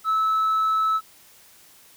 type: tone with tanh clipping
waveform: triangle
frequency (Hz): 1303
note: E6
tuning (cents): -20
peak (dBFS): -19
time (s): 0.04-1.01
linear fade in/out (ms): 50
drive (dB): 6
effects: white hiss -52 dBFS RMS until 1.96 s